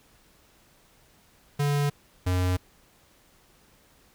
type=tone pair in turn; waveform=square; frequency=144.1 / 90.98 Hz; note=D3 / F#2; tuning=-33 / -29 cents; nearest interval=minor sixth; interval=796 cents; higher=first; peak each=-23 / -23 dBFS; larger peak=neither; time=1.59-1.9 / 2.26-2.57 s; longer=neither; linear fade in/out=10 ms; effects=pink hiss -60 dBFS RMS until 4.14 s